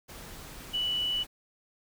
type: tone in noise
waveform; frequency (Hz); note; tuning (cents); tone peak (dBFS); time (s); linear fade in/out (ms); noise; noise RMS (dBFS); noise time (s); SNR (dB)
sine; 2960; F#7; 0; -27; 0.73-1.24; 20; pink; -45; 0.08-1.27; +15
effects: none